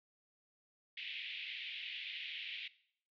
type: band-pass noise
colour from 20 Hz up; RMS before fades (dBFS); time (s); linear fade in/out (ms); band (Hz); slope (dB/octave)
white; -45; 0.97-2.68; 5; 2100 to 3500; 48
effects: noise-tail reverb RT60 0.6 s tail -18 dB re dry